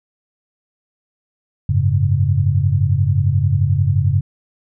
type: chord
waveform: sine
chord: F# suspended second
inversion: none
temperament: equal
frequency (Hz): 92.5 / 103.83 / 138.59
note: F#2 / G#2 / C#3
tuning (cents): 0 / 0 / 0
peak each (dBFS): -17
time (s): 1.69-4.21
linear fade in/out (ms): 5
effects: none